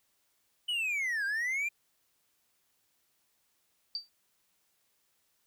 triangle linear two-way sweep, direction down then up, 3002 to 1568 to 2417 Hz, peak -28 dBFS, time 0.68-1.69 s, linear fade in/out 10 ms, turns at 1.25 s
sine tone with exponential decay, 4641 Hz, D8, 21 cents flat, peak -29 dBFS, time 3.95-4.09 s, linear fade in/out 1 ms, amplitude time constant 29 ms
effects white hiss -74 dBFS RMS until 5.46 s

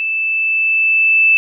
sine tone with level ramp, 2637 Hz, E7, in tune, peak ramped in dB -16 to -7 dBFS, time 0-1.37 s, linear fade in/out 0 ms, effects none

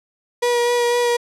35% pulse tone with vibrato, 481.1 Hz, B4, 45 cents flat, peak -14 dBFS, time 0.42-1.17 s, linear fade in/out 10 ms, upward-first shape sine, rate 4 Hz, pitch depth 14 cents each way, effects low-pass 10000 Hz 12 dB/octave

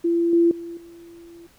sine tone with level steps, 339.2 Hz, E4, 50 cents sharp, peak -17 / -13 / -31 / -41 dBFS, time 0.04-1.47 s, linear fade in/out 10 ms, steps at 0.33 / 0.51 / 0.77 s, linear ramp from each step 2 ms, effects pink hiss -56 dBFS RMS until 1.58 s

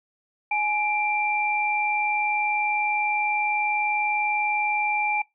sine tone pair together, 839.7 / 2360 Hz, G#5 / D7, +19 / +8 cents, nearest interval octave + tritone, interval 1789 cents, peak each -24 dBFS, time 0.51-5.22 s, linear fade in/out 5 ms, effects noise-tail reverb RT60 0.2 s tail -24 dB re dry

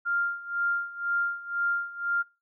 sine tone with tremolo, 1396.9 Hz, F6, in tune, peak -23 dBFS, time 0.05-2.23 s, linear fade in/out 20 ms, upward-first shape sine, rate 2 Hz, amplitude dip 85%, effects noise-tail reverb RT60 0.3 s tail -23 dB re dry

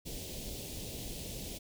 pink band-stop noise, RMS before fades -42 dBFS, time 0.05-1.59 s, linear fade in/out 20 ms, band 620 to 2800 Hz, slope 24 dB/octave, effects none

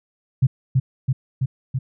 sine tone with echo, 130.81 Hz, C3, in tune, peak -11 dBFS, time 0.42-0.47 s, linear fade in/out 10 ms, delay 330 ms, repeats 4, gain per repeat -2 dB, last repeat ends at 1.79 s, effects none

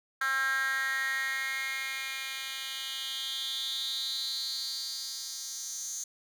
10% pulse tone with high-pass filter sweep, 267.5 Hz, C4, 38 cents sharp, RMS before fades -34 dBFS, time 0.21-6.04 s, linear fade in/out 5 ms, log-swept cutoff 1500 to 6300 Hz, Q 6.2, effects none

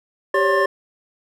triangle tone cluster, 392.4 / 539 / 564 / 1066 / 1777 Hz, G4 / C#5 / C#5 / C6 / A6, +2 / -49 / +30 / +32 / +17 cents, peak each -18 / -26 / -18 / -19 / -20 dBFS, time 0.34-0.66 s, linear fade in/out 5 ms, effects none

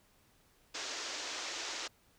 white band-pass noise, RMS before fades -41 dBFS, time 0.74-1.88 s, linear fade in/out 10 ms, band 280 to 6800 Hz, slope 48 dB/octave, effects pink hiss -68 dBFS RMS until 2.18 s

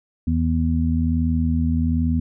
harmonic tone, 81.2 Hz, E2, 26 cents flat, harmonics 1 / 2 / 3, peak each -20 / -25 / -21 dBFS, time 0.27-2.2 s, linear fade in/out 5 ms, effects none

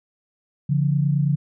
sine tone pair together, 142.53 / 171.8 Hz, C#3 / F3, +49 / -28 cents, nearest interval minor third, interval 323 cents, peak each -18 / -23 dBFS, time 0.69-1.36 s, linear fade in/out 10 ms, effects none

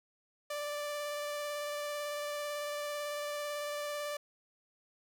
sawtooth tone with vibrato, 587.3 Hz, D5, in tune, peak -32 dBFS, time 0.5-4.17 s, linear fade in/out 5 ms, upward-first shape square, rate 18 Hz, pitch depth 10 cents each way, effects none

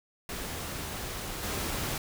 pink noise with level steps, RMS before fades -37 / -33 dBFS, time 0.29-1.98 s, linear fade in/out 2 ms, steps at 1.43 s, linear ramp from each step 2 ms, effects none

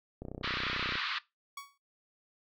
click train, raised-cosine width 2 ms, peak -27 dBFS, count 24, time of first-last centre 0.22-0.955 s, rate 31.3 Hz
pink band-pass noise, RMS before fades -35 dBFS, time 0.43-1.19 s, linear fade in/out 10 ms, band 1100 to 4400 Hz, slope 48 dB/octave
sawtooth tone with exponential decay, 1122 Hz, C#6, 21 cents sharp, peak -34 dBFS, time 1.57-1.78 s, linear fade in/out 5 ms, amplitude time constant 44 ms
effects noise-tail reverb RT60 0.2 s tail -19 dB re dry

